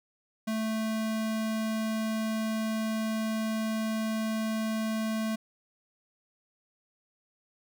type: tone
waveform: square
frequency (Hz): 220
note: A3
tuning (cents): 0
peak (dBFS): -29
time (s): 0.47-5.36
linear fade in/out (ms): 10
effects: none